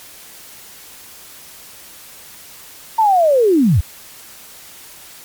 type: linear sweep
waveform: sine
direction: down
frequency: 917 to 64 Hz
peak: -9 dBFS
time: 2.98-3.81 s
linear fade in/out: 10 ms
effects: white hiss -39 dBFS RMS until 5.24 s + MP3 96 kbps